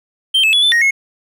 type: tone with pitch steps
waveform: triangle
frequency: 3140 / 2607 / 3405 / 3522 / 1872 / 2174 Hz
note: G7 / E7 / G#7 / A7 / A#6 / C#7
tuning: +2 / -20 / +42 / +1 / +7 / -34 cents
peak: -8 dBFS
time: 0.34-0.91 s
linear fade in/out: 10 ms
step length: 95 ms
effects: none